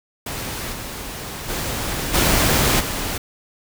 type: noise with level steps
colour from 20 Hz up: pink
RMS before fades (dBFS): -28 / -31 / -25 / -17 / -25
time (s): 0.26-3.18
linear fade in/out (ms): 5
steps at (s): 0.72 / 1.48 / 2.13 / 2.79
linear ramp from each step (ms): 20
effects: none